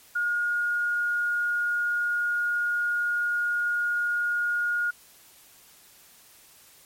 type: tone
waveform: sine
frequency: 1431 Hz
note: F6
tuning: 42 cents sharp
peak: -23 dBFS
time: 0.15-4.91 s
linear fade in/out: 10 ms
effects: white hiss -54 dBFS RMS until 6.85 s + MP3 64 kbps